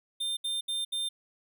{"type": "tone bursts", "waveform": "square", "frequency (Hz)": 3600, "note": "A7", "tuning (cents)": 39, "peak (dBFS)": -30, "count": 4, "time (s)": [0.2, 1.09], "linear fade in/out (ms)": 10, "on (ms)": 170, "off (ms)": 70, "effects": []}